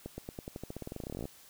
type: accelerating click train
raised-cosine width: 2 ms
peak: -26 dBFS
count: 25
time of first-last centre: 0.06-1.255 s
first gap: 120 ms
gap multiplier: 0.91
effects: white hiss -57 dBFS RMS until 1.49 s